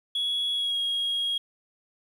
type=tone with pitch glide; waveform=sine; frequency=3357 to 3282 Hz; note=G#7 to G#7; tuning=+18 to -21 cents; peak=-23 dBFS; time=0.15-1.38 s; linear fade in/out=5 ms; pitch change=-39 cents; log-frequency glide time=0.53-0.79 s; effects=tanh soft clip ceiling -22 dBFS + 9-bit